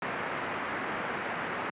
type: low-pass noise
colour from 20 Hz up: white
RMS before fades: -34 dBFS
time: 0.02-1.7 s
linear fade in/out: 2 ms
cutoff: 2000 Hz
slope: 24 dB/octave
effects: high-pass 150 Hz 12 dB/octave + resampled to 8000 Hz